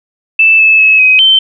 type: tone with pitch steps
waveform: sine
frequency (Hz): 2640 / 2610 / 2582 / 2525 / 3099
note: E7 / E7 / E7 / D#7 / G7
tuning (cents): +2 / -18 / -37 / +25 / -21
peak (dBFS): -3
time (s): 0.39-1.39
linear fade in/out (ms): 5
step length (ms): 200
effects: none